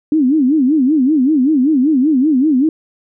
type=tone with vibrato; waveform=sine; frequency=281.8 Hz; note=C#4; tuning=29 cents sharp; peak=-9 dBFS; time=0.12-2.69 s; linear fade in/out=2 ms; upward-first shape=sine; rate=5.2 Hz; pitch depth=220 cents each way; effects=none